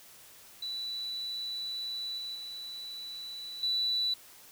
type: tone with level steps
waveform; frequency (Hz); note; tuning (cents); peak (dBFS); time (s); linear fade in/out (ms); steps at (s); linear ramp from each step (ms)
sine; 3961; B7; +4; -34 / -36 / -39 / -27; 0.62-4.14; 5; 2.18 / 2.35 / 3.63; 2
effects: white hiss -54 dBFS RMS until 4.51 s